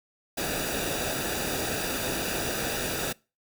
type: noise with comb filter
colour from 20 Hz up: pink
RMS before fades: -30 dBFS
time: 0.37-3.13 s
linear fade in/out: 10 ms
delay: 0.94 ms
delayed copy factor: -0.65
effects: noise-tail reverb RT60 0.3 s tail -24 dB re dry